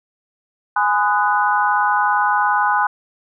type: chord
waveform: sine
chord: G# minor seventh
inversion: none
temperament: equal with one note detuned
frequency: 830.6 / 1013.2 / 1244.5 / 1480 Hz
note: G#5 / B5 / D#6 / F#6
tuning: 0 / +44 / 0 / 0 cents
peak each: -18 / -19 / -22 / -20 dBFS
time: 0.76-2.87 s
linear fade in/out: 5 ms
effects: none